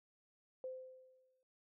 sine tone with exponential decay, 516 Hz, C5, 24 cents flat, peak -40 dBFS, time 0.64-1.43 s, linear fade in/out 1 ms, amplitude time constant 170 ms, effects none

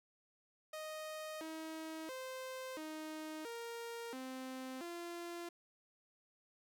sawtooth tone with pitch steps, 622 / 318.5 / 519 / 311.6 / 466.1 / 259.9 / 344.1 Hz, D#5 / D#4 / C5 / D#4 / A#4 / C4 / F4, -1 / +41 / -14 / +3 / 0 / -11 / -26 cents, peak -40 dBFS, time 0.73-5.49 s, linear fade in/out 5 ms, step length 680 ms, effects none

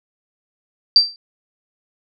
sine tone with exponential decay, 4685 Hz, D8, 5 cents flat, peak -3 dBFS, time 0.96-1.16 s, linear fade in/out 1 ms, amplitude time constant 42 ms, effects none

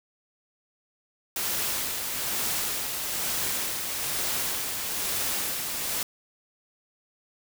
white noise with tremolo, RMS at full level -28 dBFS, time 1.36-6.03 s, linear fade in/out 2 ms, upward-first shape sine, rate 1.1 Hz, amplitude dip 35%, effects none

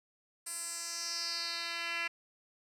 10% pulse tone with band-pass filter sweep, 338.3 Hz, E4, 45 cents sharp, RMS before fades -38 dBFS, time 0.46-2.08 s, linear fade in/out 10 ms, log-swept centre 9300 to 2600 Hz, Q 3.5, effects none

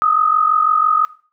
sine tone pair together, 1237 / 1283 Hz, D#6 / E6, -10 / -47 cents, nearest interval minor second, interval 63 cents, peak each -13 / -17 dBFS, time 0.02-1.05 s, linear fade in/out 0 ms, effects noise-tail reverb RT60 0.4 s tail -18 dB re dry

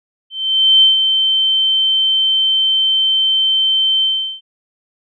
sine tone with ADSR envelope, 3100 Hz, G7, 20 cents flat, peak -5 dBFS, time 0.3-4.41 s, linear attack 520 ms, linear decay 140 ms, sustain -6 dB, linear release 380 ms, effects none

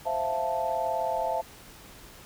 sine chord, F major seventh, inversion second, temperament equal, 523.3 / 659.3 / 698.5 / 880 Hz, C5 / E5 / F5 / A5, 0 / 0 / 0 / 0 cents, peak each -34 / -30 / -33 / -30 dBFS, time 0.05-1.42 s, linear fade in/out 20 ms, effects pink hiss -49 dBFS RMS until 2.25 s

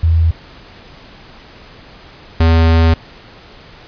sine / square tone pair in turn, 82 / 82 Hz, E2 / E2, -9 / -9 cents, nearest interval unison, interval 0 cents, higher neither, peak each -8 dBFS, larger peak neither, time 0.03-0.31 / 2.4-2.94 s, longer second, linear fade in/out 5 ms, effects pink hiss -39 dBFS RMS until 3.87 s + resampled to 11025 Hz

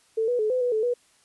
sine tone with pitch steps, 445.8 / 489 / 429.5 / 507 / 491.1 / 435.5 / 486.6 Hz, A4 / B4 / A4 / B4 / B4 / A4 / B4, +23 / -17 / -42 / +45 / -10 / -18 / -26 cents, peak -21 dBFS, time 0.17-0.94 s, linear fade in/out 10 ms, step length 110 ms, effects white hiss -61 dBFS RMS until 1.24 s + resampled to 24000 Hz

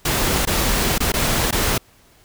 pink noise with dropouts, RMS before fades -19 dBFS, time 0.05-1.78 s, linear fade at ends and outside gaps 5 ms, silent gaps 0.453-0.471 / 0.982-1.003 / 1.121-1.138 / 1.51-1.525 s, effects pink hiss -53 dBFS RMS until 2.24 s

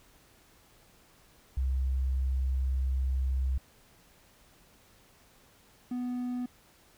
sine / triangle tone pair in turn, 65.5 / 247.3 Hz, C2 / B3, +2 / +3 cents, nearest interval octave + major seventh, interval 2301 cents, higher second, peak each -26 / -29 dBFS, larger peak first, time 1.57-3.58 / 5.91-6.46 s, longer first, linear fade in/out 5 ms, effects pink hiss -61 dBFS RMS until 6.97 s

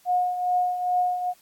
sine tone with tremolo, 722 Hz, F#5, 43 cents flat, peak -18 dBFS, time 0.05-1.34 s, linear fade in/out 50 ms, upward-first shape triangle, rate 2.4 Hz, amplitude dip 65%, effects white hiss -58 dBFS RMS until 1.41 s + AAC 64 kbps

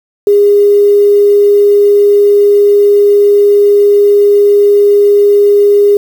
sine tone with quantisation, 408.4 Hz, G#4, 29 cents flat, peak -3 dBFS, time 0.27-5.97 s, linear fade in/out 2 ms, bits 5, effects none

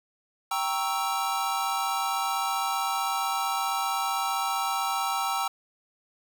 square chord, G diminished seventh, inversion none, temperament equal, 784 / 932.3 / 1108.7 / 1318.5 Hz, G5 / Bb5 / Db6 / Fb6, 0 / 0 / 0 / 0 cents, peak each -31 / -33 / -36 / -31 dBFS, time 0.51-5.48 s, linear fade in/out 5 ms, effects none

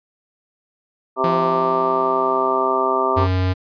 harmonic tone, 130.81 Hz, C3, in tune, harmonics 2 / 3 / 4 / 5 / 6 / 7 / 8 / 9, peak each -30 / -22 / -29 / -23 / -32 / -23 / -30 / -20 dBFS, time 1.16-3.28 s, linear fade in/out 50 ms
sawtooth tone with exponential decay, 171.2 Hz, F3, 34 cents flat, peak -17 dBFS, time 1.24-3.41 s, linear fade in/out 2 ms, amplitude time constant 470 ms
square tone, 92.5 Hz, F#2, in tune, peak -17 dBFS, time 3.16-3.54 s, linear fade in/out 20 ms
effects resampled to 11025 Hz

